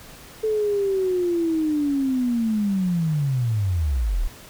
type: linear sweep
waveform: sine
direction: down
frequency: 440 to 31.51 Hz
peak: -19 dBFS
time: 0.43-4.28 s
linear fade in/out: 10 ms
effects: pink hiss -44 dBFS RMS until 4.49 s